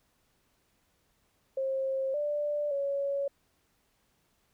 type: tone with pitch steps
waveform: sine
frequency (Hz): 534 / 589 / 559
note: C5 / D5 / C#5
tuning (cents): +35 / +5 / +14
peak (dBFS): -28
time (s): 1.57-3.28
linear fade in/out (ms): 5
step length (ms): 570
effects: pink hiss -72 dBFS RMS until 4.53 s